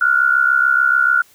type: tone pair together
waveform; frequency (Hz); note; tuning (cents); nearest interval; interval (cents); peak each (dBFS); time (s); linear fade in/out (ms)
sine; 1396.9 / 1463.8; F6 / F#6; 0 / -19; minor second; 81; -14; 0.01-1.22; 5
effects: white hiss -51 dBFS RMS until 1.34 s